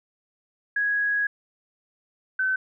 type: tone pair in turn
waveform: sine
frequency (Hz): 1661.2 / 1526.1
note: G#6 / G6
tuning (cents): 0 / -47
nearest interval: minor second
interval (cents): 147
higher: first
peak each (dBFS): -21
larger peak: neither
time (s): 0.76-1.27 / 2.39-2.56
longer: first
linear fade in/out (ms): 5
effects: none